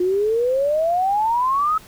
sine exponential sweep, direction up, 352.6 to 1300 Hz, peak -16 dBFS, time 0-1.78 s, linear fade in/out 5 ms, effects pink hiss -45 dBFS RMS until 1.87 s

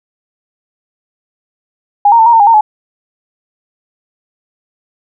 sine tone with pitch steps, 818 / 929 / 894 / 942 / 906 / 816 / 915 / 852 Hz, G#5 / A#5 / A5 / A#5 / A#5 / G#5 / A#5 / G#5, -26 / -6 / +27 / +18 / -50 / -31 / -32 / +44 cents, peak -3 dBFS, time 2.05-2.61 s, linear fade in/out 5 ms, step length 70 ms, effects none

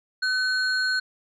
sine tone pair together, 1514 / 4282 Hz, F#6 / C8, +39 / +39 cents, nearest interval octave + tritone, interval 1800 cents, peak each -21 / -25 dBFS, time 0.22-1 s, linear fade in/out 10 ms, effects tanh soft clip ceiling -18 dBFS

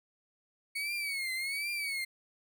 35% pulse tone with vibrato, 2217 Hz, C#7, in tune, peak -31 dBFS, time 0.75-2.05 s, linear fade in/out 10 ms, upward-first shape triangle, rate 1.3 Hz, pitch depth 140 cents each way, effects none

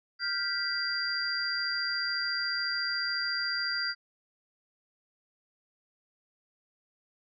sine tone cluster, 1406 / 1560 / 1962 / 4756 Hz, F6 / G6 / B6 / D8, +11 / -9 / -12 / +21 cents, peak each -35 / -36 / -39 / -31 dBFS, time 0.19-3.95 s, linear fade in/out 50 ms, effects none

